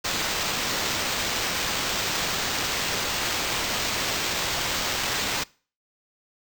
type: noise with sample-and-hold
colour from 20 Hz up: white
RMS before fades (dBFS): -27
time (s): 0.04-5.44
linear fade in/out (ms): 10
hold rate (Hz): 11025
effects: noise-tail reverb RT60 0.4 s tail -23 dB re dry